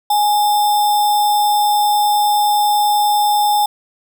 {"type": "tone with sample-and-hold", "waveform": "sine", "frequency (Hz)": 830.6, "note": "G#5", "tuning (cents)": 0, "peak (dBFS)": -11, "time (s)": [0.1, 3.66], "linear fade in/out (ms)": 5, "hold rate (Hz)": 4410, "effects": []}